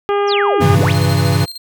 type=harmonic tone; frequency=405.3 Hz; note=G#4; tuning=42 cents flat; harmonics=1 / 2 / 3 / 4 / 5 / 6 / 7 / 8; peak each=-14 / -20 / -21 / -30 / -33 / -34 / -35 / -37 dBFS; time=0.09-0.75 s; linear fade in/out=0 ms
type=exponential two-way sweep; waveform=sine; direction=down then up; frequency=6272 to 80.2 to 6272 Hz; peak=-17 dBFS; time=0.27-0.94 s; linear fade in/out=50 ms; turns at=0.74 s
type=chord; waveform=square; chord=G diminished seventh; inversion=none; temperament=equal with one note detuned; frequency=98 / 116.54 / 136.05 / 164.81 Hz; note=G2 / Bb2 / Db3 / Fb3; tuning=0 / 0 / -32 / 0 cents; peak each=-16 / -22 / -17 / -19 dBFS; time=0.6-1.46 s; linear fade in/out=20 ms
type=tone with tremolo; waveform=40% pulse; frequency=4186 Hz; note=C8; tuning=in tune; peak=-24 dBFS; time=0.94-1.58 s; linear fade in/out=10 ms; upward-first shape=square; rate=13 Hz; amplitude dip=65%
effects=none

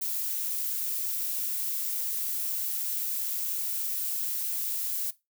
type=noise; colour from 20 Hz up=violet; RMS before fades=-31 dBFS; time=0.01-5.11 s; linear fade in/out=10 ms; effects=noise-tail reverb RT60 0.2 s tail -17 dB re dry

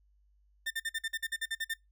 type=tone bursts; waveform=30% pulse; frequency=1800 Hz; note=A6; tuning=39 cents sharp; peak=-29 dBFS; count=12; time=0.66-1.74 s; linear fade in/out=10 ms; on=46 ms; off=48 ms; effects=noise-tail reverb RT60 0.2 s tail -25 dB re dry + added 50 Hz sine -64 dBFS peak until 1.91 s

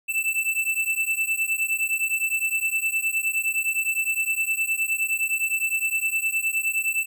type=beating tone pair; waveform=square; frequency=2648 / 2657.7 Hz; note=E7 / E7; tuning=+7 / +14 cents; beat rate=9.7 Hz; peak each=-26 dBFS; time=0.08-7.06 s; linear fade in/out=20 ms; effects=none

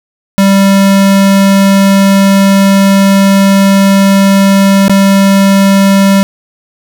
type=tone with dropouts; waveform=square; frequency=196 Hz; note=G3; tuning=in tune; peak=-4 dBFS; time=0.38-6.23 s; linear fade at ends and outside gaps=0 ms; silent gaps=4.881-4.896 s; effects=none

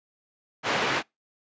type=band-pass noise; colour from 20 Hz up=white; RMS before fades=-26 dBFS; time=0.63-1.03 s; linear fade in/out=50 ms; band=160 to 2200 Hz; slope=12 dB/octave; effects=noise-tail reverb RT60 0.2 s tail -26 dB re dry + resampled to 16000 Hz

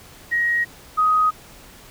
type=tone pair in turn; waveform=sine; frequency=1889 / 1253.9 Hz; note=A#6 / D#6; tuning=+22 / +13 cents; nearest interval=perfect fifth; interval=709 cents; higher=first; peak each=-17 / -14 dBFS; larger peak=second; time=0.31-0.65 / 0.97-1.31 s; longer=neither; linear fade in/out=20 ms; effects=pink hiss -45 dBFS RMS until 1.9 s

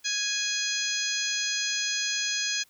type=harmonic tone with a mistuned harmonic; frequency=830.6 Hz; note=G#5; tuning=in tune; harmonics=2 / 3 / 4 / 5 / 6 / 7 / 8; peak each=-34 / -34 / -34 / -34 / -34 / -34 / -34 dBFS; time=0.04-2.64 s; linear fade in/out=20 ms; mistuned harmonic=7; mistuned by=+71 cents; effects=white hiss -62 dBFS RMS until 2.69 s

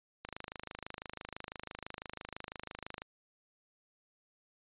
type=click train; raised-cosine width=0.3 ms; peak=-25 dBFS; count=73; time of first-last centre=0.25-3.019 s; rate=26 Hz; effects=resampled to 8000 Hz

